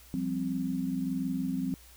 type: chord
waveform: sine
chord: F suspended second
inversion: none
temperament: equal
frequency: 174.61 / 196 / 261.6 Hz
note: F3 / G3 / C4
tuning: 0 / 0 / 0 cents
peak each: -35 / -35 / -31 dBFS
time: 0.14-1.74 s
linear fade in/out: 0 ms
effects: added 60 Hz sine -55 dBFS peak until 1.96 s + white hiss -56 dBFS RMS until 1.96 s